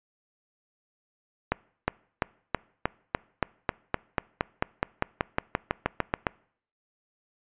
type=accelerating click train; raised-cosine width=0.5 ms; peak=-8 dBFS; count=22; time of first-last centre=1.52-6.268 s; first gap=360 ms; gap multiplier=0.95; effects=noise-tail reverb RT60 0.6 s tail -24 dB re dry + resampled to 8000 Hz